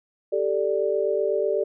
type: chord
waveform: sine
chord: G suspended second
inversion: none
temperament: equal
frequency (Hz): 392 / 440 / 587.3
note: G4 / A4 / D5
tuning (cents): 0 / 0 / 0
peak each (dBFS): -25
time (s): 0.32-1.64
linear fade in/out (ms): 10
effects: none